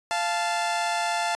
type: tone pair together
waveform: sawtooth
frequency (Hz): 693 / 875.3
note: F5 / A5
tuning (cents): -14 / -9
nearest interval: major third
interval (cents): 405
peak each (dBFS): -23 / -23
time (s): 0.11-1.35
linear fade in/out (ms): 0
effects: resampled to 22050 Hz